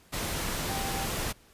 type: tone in noise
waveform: sine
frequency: 784 Hz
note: G5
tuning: in tune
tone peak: -36 dBFS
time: 0.68-1.07 s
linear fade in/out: 20 ms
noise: pink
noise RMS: -32 dBFS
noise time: 0.12-1.33 s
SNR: -7 dB
effects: pink hiss -59 dBFS RMS until 1.53 s + resampled to 32000 Hz